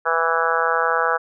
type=harmonic tone; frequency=164.81 Hz; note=E3; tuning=in tune; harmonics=3 / 4 / 5 / 6 / 7 / 8 / 9 / 10; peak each=-24 / -27 / -26 / -27 / -25 / -23 / -24 / -28 dBFS; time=0.05-1.18 s; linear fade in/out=20 ms; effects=none